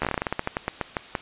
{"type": "slowing click train", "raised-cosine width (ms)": 0.5, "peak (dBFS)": -9, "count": 18, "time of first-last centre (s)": [0.02, 1.152], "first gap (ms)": 13, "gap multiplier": 1.18, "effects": ["white hiss -44 dBFS RMS until 1.21 s", "resampled to 8000 Hz"]}